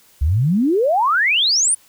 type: exponential sweep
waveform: sine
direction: up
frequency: 65.3 to 9990 Hz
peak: -13 dBFS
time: 0.21-1.75 s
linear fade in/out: 10 ms
effects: white hiss -52 dBFS RMS until 1.88 s